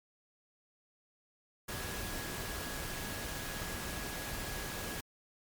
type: tone in noise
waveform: sine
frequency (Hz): 1666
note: G#6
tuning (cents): +5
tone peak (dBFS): -48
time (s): 1.68-5.01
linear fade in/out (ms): 10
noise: pink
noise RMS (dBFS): -40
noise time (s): 1.68-5.01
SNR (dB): -11
effects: MP3 96 kbps